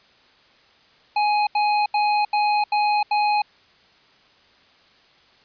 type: tone bursts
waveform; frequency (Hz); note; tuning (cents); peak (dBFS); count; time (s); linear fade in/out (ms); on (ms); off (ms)
square; 835; G#5; +9; -18; 6; 1.16-3.42; 5; 310; 80
effects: white hiss -55 dBFS RMS until 5.44 s + resampled to 11025 Hz